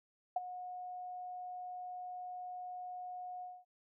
sine tone with ADSR envelope, 726 Hz, F#5, 33 cents flat, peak -28 dBFS, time 0.36-3.65 s, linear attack 5 ms, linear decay 23 ms, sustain -14 dB, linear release 230 ms, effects none

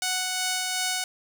5% pulse tone with tremolo, 740 Hz, F#5, in tune, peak -13 dBFS, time 0.02-1.04 s, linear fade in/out 2 ms, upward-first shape sine, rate 2.7 Hz, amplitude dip 25%, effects none

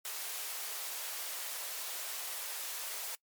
white high-pass noise, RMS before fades -40 dBFS, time 0.05-3.15 s, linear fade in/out 0 ms, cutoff 470 Hz, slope 24 dB/octave, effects noise-tail reverb RT60 0.1 s tail -23 dB re dry + MP3 96 kbps

